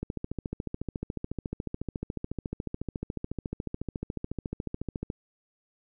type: click train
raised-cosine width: 3 ms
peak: -19 dBFS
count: 72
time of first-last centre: 0.03-5.101 s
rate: 14 Hz
effects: none